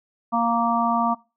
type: harmonic tone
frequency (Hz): 233.1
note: A#3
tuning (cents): 0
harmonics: 1 / 3 / 4 / 5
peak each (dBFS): -24 / -24 / -24 / -24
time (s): 0.32-1.15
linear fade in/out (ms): 20
effects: noise-tail reverb RT60 0.3 s tail -22 dB re dry